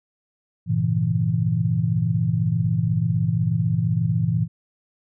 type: chord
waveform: sine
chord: G diminished seventh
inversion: none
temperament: equal with one note detuned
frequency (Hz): 100.58 / 116.54 / 138.59 / 164.81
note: G2 / Bb2 / Db3 / Fb3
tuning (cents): +45 / 0 / 0 / 0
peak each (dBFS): -27 / -22 / -28 / -22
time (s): 0.66-4.48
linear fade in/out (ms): 50
effects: none